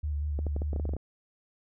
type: tone with vibrato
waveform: sine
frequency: 73.8 Hz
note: D2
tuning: 9 cents sharp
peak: -28 dBFS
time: 0.03-0.96 s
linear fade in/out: 10 ms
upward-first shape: square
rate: 5.3 Hz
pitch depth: 28 cents each way
type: clicks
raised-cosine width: 2 ms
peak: -23 dBFS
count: 11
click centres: 0.39 / 0.467 / 0.564 / 0.619 / 0.732 / 0.762 / 0.798 / 0.854 / 0.892 / 0.936 / 0.966 s
effects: none